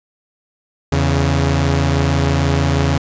sawtooth tone pair together, 82.41 / 138.59 Hz, E2 / C#3, 0 / 0 cents, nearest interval major sixth, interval 900 cents, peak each -12 dBFS, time 0.92-2.98 s, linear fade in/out 5 ms, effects resampled to 16000 Hz

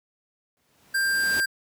pink noise with exponential growth, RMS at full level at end -32 dBFS, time 0.57-1.4 s, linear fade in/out 0 ms, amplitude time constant 180 ms
square tone, 1587 Hz, G6, 21 cents sharp, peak -22 dBFS, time 0.94-1.46 s, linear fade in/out 10 ms
effects high-pass 100 Hz 12 dB/octave

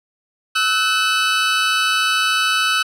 20% pulse tone pair together, 1303.3 / 1500 Hz, E6 / F#6, -20 / +23 cents, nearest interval major second, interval 243 cents, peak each -13 dBFS, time 0.55-2.83 s, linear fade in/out 10 ms, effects low-pass 9000 Hz 12 dB/octave

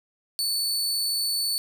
sawtooth tone, 4474 Hz, C#8, 15 cents sharp, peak -21 dBFS, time 0.39-1.58 s, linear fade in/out 0 ms, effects none

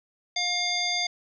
harmonic tone with a mistuned harmonic, 711 Hz, F5, 31 cents sharp, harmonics 1 / 3 / 5 / 7 / 9, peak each -33 / -30 / -30 / -29 / -35 dBFS, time 0.36-1.07 s, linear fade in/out 5 ms, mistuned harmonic 7, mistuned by -67 cents, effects none

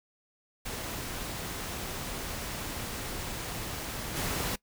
pink noise with level steps, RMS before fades -37 / -32 dBFS, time 0.65-4.56 s, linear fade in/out 10 ms, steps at 4.15 s, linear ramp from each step 20 ms, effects noise-tail reverb RT60 0.1 s tail -21 dB re dry

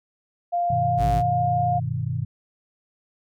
sine tone with pitch glide, 698 to 708.2 Hz, F5 to F5, -1 to +24 cents, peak -20 dBFS, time 0.52-1.8 s, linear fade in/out 20 ms, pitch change +25 cents, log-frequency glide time 0.71-1.17 s
sine chord, G augmented, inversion none, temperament equal, 98 / 123.47 / 155.56 Hz, G2 / B2 / D#3, 0 / 0 / 0 cents, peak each -30 / -26 / -29 dBFS, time 0.7-2.25 s, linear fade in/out 5 ms
square tone, 55.2 Hz, A1, 6 cents sharp, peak -24 dBFS, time 0.97-1.23 s, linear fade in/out 50 ms
effects none

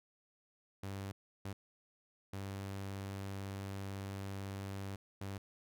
sawtooth tone bursts at uneven times, 98 Hz, G2, in tune, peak -37 dBFS, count 4, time 0.83-1.12 / 1.45-1.53 / 2.33-4.96 / 5.21-5.38 s, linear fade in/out 5 ms, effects none

